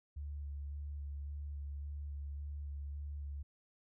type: tone with vibrato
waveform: sine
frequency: 71.9 Hz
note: D2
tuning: 36 cents flat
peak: -40 dBFS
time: 0.16-3.43 s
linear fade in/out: 10 ms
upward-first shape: square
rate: 1.8 Hz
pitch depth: 15 cents each way
effects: none